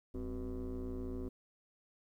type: tone with frequency modulation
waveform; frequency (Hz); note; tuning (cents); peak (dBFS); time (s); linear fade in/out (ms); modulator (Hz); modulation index
sine; 145.6; D3; -15; -35; 0.14-1.29; 10; 115; 2.3
effects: tanh soft clip ceiling -37 dBFS + 12-bit